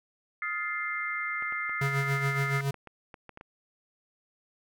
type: chord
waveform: sine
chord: F dominant seventh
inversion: third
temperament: just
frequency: 1257.2 / 1396.9 / 1746.1 / 2095 Hz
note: Eb6 / F6 / A6 / C7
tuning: +18 / 0 / -14 / +2 cents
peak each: -37 / -38 / -38 / -32 dBFS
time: 0.42-2.61 s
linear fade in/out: 2 ms
type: clicks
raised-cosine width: 0.5 ms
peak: -30 dBFS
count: 10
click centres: 1.424 / 1.524 / 1.695 / 2.677 / 2.743 / 2.873 / 3.142 / 3.293 / 3.374 / 3.411 s
type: tone with tremolo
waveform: square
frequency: 138.59 Hz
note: C#3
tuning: in tune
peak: -26 dBFS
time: 1.81-2.71 s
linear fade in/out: 5 ms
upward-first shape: sine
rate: 7.1 Hz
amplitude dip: 60%
effects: none